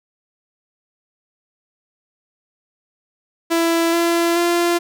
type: tone with pitch steps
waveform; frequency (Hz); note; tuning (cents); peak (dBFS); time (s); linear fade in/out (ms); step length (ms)
sawtooth; 333.4 / 339 / 344.8; E4 / E4 / F4; +20 / +49 / -22; -11; 3.5-4.79; 20; 430
effects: none